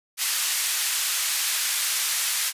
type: band-pass noise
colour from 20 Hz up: white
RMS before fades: -25 dBFS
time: 0.17-2.53 s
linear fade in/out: 50 ms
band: 1500 to 12000 Hz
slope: 12 dB/octave
effects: resampled to 32000 Hz